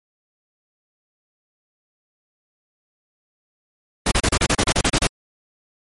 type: noise bursts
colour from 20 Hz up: pink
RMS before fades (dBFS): -17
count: 12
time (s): 4.06-5.072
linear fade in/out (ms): 5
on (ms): 55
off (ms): 32
effects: MP3 48 kbps